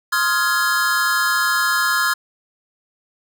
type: chord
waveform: square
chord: F minor seventh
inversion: second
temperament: just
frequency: 1047.7 / 1257.2 / 1396.9 / 1676.3 Hz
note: C6 / Eb6 / F6 / Ab6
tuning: +2 / +18 / 0 / +16 cents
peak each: -25 / -25 / -21 / -21 dBFS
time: 0.12-2.14 s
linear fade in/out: 10 ms
effects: none